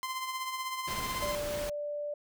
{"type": "tone with tremolo", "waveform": "sawtooth", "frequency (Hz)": 1038, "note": "C6", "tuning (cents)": -14, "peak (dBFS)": -28, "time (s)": [0.03, 1.35], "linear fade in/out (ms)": 0, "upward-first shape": "triangle", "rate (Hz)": 16, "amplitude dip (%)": 55}
{"type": "noise", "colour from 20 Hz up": "pink", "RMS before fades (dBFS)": -39, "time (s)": [0.87, 1.7], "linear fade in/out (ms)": 10}
{"type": "tone", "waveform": "sine", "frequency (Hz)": 587.3, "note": "D5", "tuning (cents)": 0, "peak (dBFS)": -33, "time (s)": [1.22, 2.14], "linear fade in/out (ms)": 5}
{"effects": []}